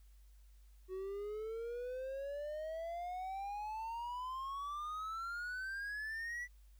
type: exponential sweep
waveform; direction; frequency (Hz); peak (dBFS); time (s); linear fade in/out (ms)
triangle; up; 370 to 1975.5; -38; 0.88-6.48; 50
effects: added 50 Hz sine -58 dBFS peak until 6.79 s + white hiss -75 dBFS RMS until 6.79 s